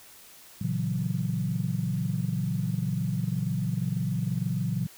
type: chord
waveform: sine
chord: F# dominant seventh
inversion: first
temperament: equal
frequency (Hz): 116.54 / 138.59 / 164.81 / 185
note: A#2 / C#3 / E3 / F#3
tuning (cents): 0 / 0 / 0 / 0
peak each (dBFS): -31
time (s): 0.61-4.87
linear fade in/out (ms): 5
effects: tanh soft clip ceiling -15 dBFS + white hiss -51 dBFS RMS until 4.97 s